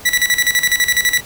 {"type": "tone with tremolo", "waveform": "sawtooth", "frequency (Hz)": 1958, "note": "B6", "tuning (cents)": -15, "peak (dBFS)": -7, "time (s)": [0.05, 1.21], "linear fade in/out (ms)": 10, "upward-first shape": "square", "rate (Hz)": 12, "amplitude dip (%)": 75, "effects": ["pink hiss -37 dBFS RMS until 1.25 s"]}